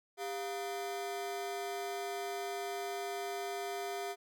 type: ring-modulated tone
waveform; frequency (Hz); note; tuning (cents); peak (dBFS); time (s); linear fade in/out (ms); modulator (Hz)
40% pulse; 550; C#5; -14; -33; 0.17-4.16; 50; 151
effects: none